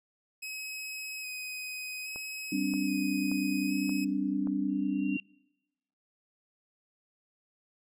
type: tone with vibrato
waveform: sawtooth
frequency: 2532 Hz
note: D#7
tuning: 30 cents sharp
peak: -34 dBFS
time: 0.42-4.05 s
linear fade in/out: 10 ms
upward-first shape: square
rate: 0.61 Hz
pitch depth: 14 cents each way
type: click train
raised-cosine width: 1 ms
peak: -31 dBFS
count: 5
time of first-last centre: 2.16-4.472 s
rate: 1.73 Hz
type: chord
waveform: sine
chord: G suspended fourth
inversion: none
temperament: equal with one note detuned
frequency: 196 / 261.6 / 291.5 Hz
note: G3 / C4 / D4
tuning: 0 / 0 / -13 cents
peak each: -33 / -33 / -30 dBFS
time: 2.52-5.17 s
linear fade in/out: 5 ms
type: tone with exponential growth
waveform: sine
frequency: 2760 Hz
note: F7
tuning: 21 cents flat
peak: -34 dBFS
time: 4.69-5.2 s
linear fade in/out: 2 ms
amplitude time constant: 110 ms
effects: noise-tail reverb RT60 1.0 s tail -26 dB re dry